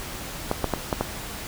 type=clicks; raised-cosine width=1 ms; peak=-8 dBFS; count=5; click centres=0.514 / 0.643 / 0.737 / 0.928 / 1.01 s; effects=pink hiss -35 dBFS RMS until 1.47 s